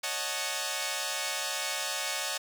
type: chord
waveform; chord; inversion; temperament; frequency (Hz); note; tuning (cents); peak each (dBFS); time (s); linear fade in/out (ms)
5% pulse; D# half-diminished seventh; third; equal; 554.4 / 622.3 / 740 / 880; C#5 / D#5 / F#5 / A5; 0 / 0 / 0 / 0; -25; 0.03-2.38; 10
effects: none